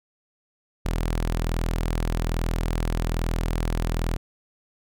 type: tone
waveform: sawtooth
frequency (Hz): 41.2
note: E1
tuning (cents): 0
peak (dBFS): -19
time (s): 0.85-4.17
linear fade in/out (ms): 10
effects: none